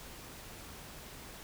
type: silence
effects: pink hiss -49 dBFS RMS until 1.43 s